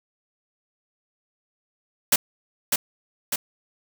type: noise with echo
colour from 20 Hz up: white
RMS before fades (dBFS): -17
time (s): 2.12-2.16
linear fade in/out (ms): 5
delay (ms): 600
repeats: 2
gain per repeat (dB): -4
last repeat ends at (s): 3.36
effects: none